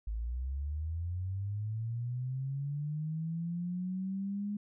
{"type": "linear sweep", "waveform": "sine", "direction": "up", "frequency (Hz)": [51.91, 207.7], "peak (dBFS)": -33, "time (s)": [0.07, 4.57], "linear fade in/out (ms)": 5, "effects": []}